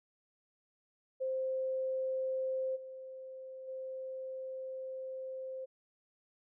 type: tone with level steps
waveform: sine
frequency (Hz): 523.3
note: C5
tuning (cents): 0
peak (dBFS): -32 / -44 / -39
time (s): 1.2-5.66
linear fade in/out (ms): 20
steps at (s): 2.75 / 3.67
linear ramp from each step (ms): 20
effects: none